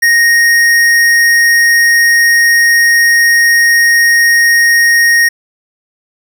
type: tone with tanh clipping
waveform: sine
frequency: 1864 Hz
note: A#6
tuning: 1 cent flat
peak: -7 dBFS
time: 0.02-5.29 s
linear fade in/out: 10 ms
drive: 17 dB
effects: none